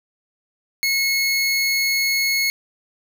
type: tone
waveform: 25% pulse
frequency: 2180 Hz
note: C#7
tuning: 29 cents flat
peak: -14 dBFS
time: 0.83-2.5 s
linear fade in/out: 0 ms
effects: none